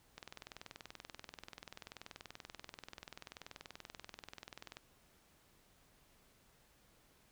click train, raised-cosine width 0.2 ms, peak -30 dBFS, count 96, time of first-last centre 0.18-4.769 s, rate 20.7 Hz, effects pink hiss -69 dBFS RMS until 7.31 s

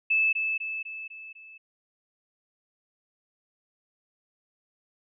sine tone with echo, 2620 Hz, E7, 11 cents flat, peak -20 dBFS, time 0.1-0.33 s, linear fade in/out 10 ms, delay 250 ms, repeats 5, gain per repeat -5 dB, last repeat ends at 1.58 s, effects none

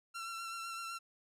sawtooth tone with vibrato, 1356 Hz, E6, 49 cents sharp, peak -37 dBFS, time 0.14-0.99 s, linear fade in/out 20 ms, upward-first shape sine, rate 7.9 Hz, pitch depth 22 cents each way, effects low-pass 12000 Hz 12 dB/octave

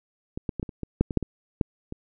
clicks, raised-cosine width 3 ms, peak -18 / -14 / -17 / -16 / -24 / -18 / -6 / -17 / -6 / -17 / -9 / -21 dBFS, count 12, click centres 0.375 / 0.492 / 0.597 / 0.629 / 0.692 / 0.833 / 1.01 / 1.108 / 1.173 / 1.227 / 1.612 / 1.924 s, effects none

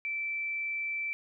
sine tone, 2329 Hz, D7, 15 cents flat, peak -31 dBFS, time 0.05-1.13 s, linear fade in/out 0 ms, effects none

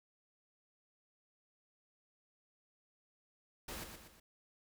pink noise with echo, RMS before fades -45 dBFS, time 3.68-3.84 s, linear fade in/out 5 ms, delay 120 ms, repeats 3, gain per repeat -6 dB, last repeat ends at 4.2 s, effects none

